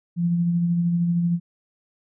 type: tone with tremolo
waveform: sine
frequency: 172 Hz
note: F3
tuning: 26 cents flat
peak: -17 dBFS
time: 0.16-1.4 s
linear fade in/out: 50 ms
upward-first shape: sine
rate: 13 Hz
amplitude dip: 30%
effects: none